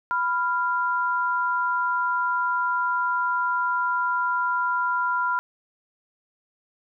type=tone pair together; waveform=sine; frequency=990 / 1390 Hz; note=B5 / F6; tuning=+4 / -9 cents; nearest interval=tritone; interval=587 cents; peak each=-24 dBFS; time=0.11-5.39 s; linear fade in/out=0 ms; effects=none